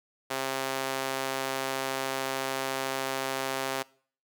sawtooth tone with high-pass filter, 133.7 Hz, C3, 38 cents sharp, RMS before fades -32 dBFS, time 0.3-3.83 s, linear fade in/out 10 ms, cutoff 540 Hz, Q 0.77, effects noise-tail reverb RT60 0.5 s tail -23 dB re dry

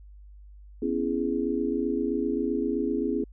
sine chord, C# minor seventh, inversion third, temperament just, 249.5 / 277.2 / 332.6 / 415.8 Hz, B3 / C#4 / E4 / G#4, +18 / 0 / +16 / +2 cents, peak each -30 dBFS, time 0.82-3.24 s, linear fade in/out 5 ms, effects added 50 Hz sine -45 dBFS peak until 3.32 s

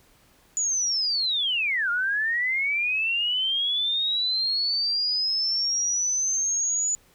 sine linear two-way sweep, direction down then up, 6960 to 1391 to 6960 Hz, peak -22 dBFS, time 0.57-6.95 s, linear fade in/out 0 ms, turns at 1.9 s, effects pink hiss -59 dBFS RMS until 7.14 s

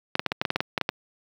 clicks, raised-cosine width 0.3 ms, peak -7 dBFS, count 12, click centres 0.154 / 0.195 / 0.263 / 0.319 / 0.415 / 0.452 / 0.504 / 0.56 / 0.605 / 0.778 / 0.813 / 0.891 s, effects high-pass 100 Hz 12 dB/octave + 8-bit

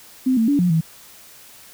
sine tone with pitch steps, 258.4 / 224.8 / 285.9 / 178.1 / 161.7 Hz, C4 / A3 / D4 / F3 / E3, -21 / +37 / -46 / +34 / -33 cents, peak -14 dBFS, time 0.26-0.81 s, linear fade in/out 10 ms, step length 110 ms, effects white hiss -45 dBFS RMS until 1.73 s

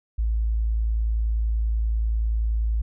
sine tone, 55.2 Hz, A1, 6 cents sharp, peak -20 dBFS, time 0.18-2.82 s, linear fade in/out 10 ms, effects none

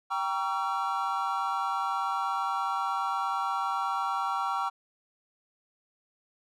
triangle chord, G diminished seventh, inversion none, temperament just, 784 / 940.8 / 1128.9 / 1354.7 Hz, G5 / Bb5 / Db6 / Fb6, 0 / +16 / +31 / +47 cents, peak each -31 / -32 / -31 / -31 dBFS, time 0.1-4.7 s, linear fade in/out 20 ms, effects none

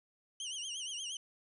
25% pulse tone with vibrato, 3015 Hz, F#7, 32 cents sharp, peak -35 dBFS, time 0.4-1.17 s, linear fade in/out 2 ms, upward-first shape triangle, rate 8.5 Hz, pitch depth 150 cents each way, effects resampled to 24000 Hz + 12-bit

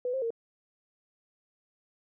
sine tone with pitch steps, 496.2 / 529 / 460.3 Hz, B4 / C5 / A#4, +8 / +19 / -22 cents, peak -28 dBFS, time 0.05-0.305 s, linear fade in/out 2 ms, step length 85 ms, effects none

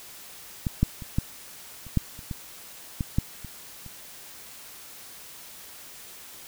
clicks, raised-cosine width 5 ms, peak -13 / -7 / -25 / -10 / -30 / -8 / -30 / -19 / -14 / -9 / -26 / -30 dBFS, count 12, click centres 0.668 / 0.83 / 1.022 / 1.185 / 1.867 / 1.973 / 2.191 / 2.312 / 3.008 / 3.185 / 3.447 / 3.863 s, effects white hiss -45 dBFS RMS until 6.47 s

